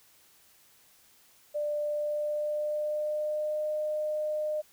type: tone with pitch glide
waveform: sine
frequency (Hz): 593 to 609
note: D5 to D#5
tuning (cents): +17 to -37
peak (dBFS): -28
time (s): 1.54-4.62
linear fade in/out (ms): 20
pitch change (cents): +46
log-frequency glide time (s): 1.79-3.67
effects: white hiss -61 dBFS RMS until 4.72 s